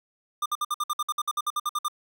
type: tone bursts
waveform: square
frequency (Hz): 1200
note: D6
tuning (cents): +37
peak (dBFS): -25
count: 16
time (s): 0.42-1.883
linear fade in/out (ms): 5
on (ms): 38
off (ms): 57
effects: none